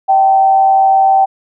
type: tone with frequency modulation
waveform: sine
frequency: 773 Hz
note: G5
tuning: 24 cents flat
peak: -6 dBFS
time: 0.08-1.26 s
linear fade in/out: 20 ms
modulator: 126 Hz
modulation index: 0.3
effects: none

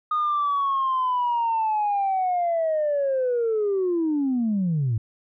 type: linear sweep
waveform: sine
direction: down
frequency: 1236 to 104.1 Hz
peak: -19 dBFS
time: 0.11-4.98 s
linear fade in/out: 5 ms
effects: tanh soft clip ceiling -17 dBFS

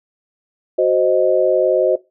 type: chord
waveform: sine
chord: C diminished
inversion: second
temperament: equal with one note detuned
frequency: 371.3 / 523.3 / 622.3 Hz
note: Gb4 / C5 / Eb5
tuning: +6 / 0 / 0 cents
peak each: -16 dBFS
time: 0.78-1.96 s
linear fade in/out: 10 ms
effects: noise-tail reverb RT60 0.2 s tail -17 dB re dry

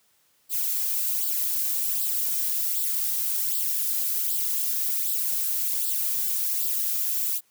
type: noise with flanger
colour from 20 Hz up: violet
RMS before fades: -26 dBFS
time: 0.49-7.41 s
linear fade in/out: 50 ms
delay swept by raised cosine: 0.23 to 2.53 ms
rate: 1.3 Hz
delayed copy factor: +0.6
effects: white hiss -65 dBFS RMS until 7.5 s + high-pass 60 Hz 12 dB/octave

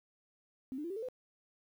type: tone with pitch steps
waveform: sine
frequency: 261.6 / 298.8 / 341.2 / 389.7 / 445.1 / 508.3 Hz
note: C4 / D4 / F4 / G4 / A4 / B4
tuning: 0 / +30 / -40 / -10 / +20 / +50 cents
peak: -37 dBFS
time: 0.72-1.086 s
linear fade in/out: 0 ms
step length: 61 ms
effects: 11-bit

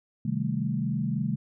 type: chord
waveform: sine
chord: A half-diminished seventh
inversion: first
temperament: equal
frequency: 130.81 / 155.56 / 196 / 220 Hz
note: C3 / Eb3 / G3 / A3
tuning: 0 / 0 / 0 / 0 cents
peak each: -31 dBFS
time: 0.25-1.36 s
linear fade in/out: 5 ms
effects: none

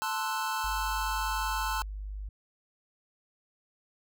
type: chord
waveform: square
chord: F# half-diminished seventh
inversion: first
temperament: equal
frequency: 880 / 1046.5 / 1318.5 / 1480 Hz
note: A5 / C6 / E6 / F#6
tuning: 0 / 0 / 0 / 0 cents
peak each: -34 / -36 / -38 / -38 dBFS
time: 0.02-1.82 s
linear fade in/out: 0 ms
type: tone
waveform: sine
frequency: 50.2 Hz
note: G1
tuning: 42 cents sharp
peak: -35 dBFS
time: 0.64-2.29 s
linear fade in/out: 5 ms
effects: none

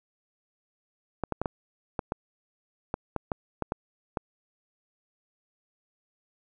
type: clicks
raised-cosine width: 1 ms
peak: -14 dBFS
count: 12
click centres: 1.237 / 1.323 / 1.416 / 1.458 / 1.992 / 2.121 / 2.941 / 3.163 / 3.318 / 3.623 / 3.721 / 4.172 s
effects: none

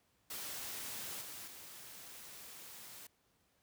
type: noise with level steps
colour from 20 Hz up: white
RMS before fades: -44 / -48 / -52 dBFS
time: 0.3-3.07 s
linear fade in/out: 5 ms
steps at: 1.21 / 1.47 s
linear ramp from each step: 5 ms
effects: pink hiss -75 dBFS RMS until 3.62 s + high-pass 60 Hz 12 dB/octave

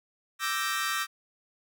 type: chord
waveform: sawtooth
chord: E half-diminished seventh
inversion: third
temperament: equal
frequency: 1174.7 / 1318.5 / 1568 / 1864.7 Hz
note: D6 / E6 / G6 / Bb6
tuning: 0 / 0 / 0 / 0 cents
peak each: -30 dBFS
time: 0.39-1.07 s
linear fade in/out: 50 ms
effects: none

